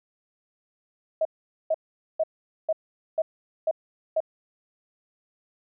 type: tone bursts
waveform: sine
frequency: 637 Hz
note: D#5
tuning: 41 cents sharp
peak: -20 dBFS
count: 7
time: 1.21-4.204 s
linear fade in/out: 5 ms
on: 42 ms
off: 450 ms
effects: none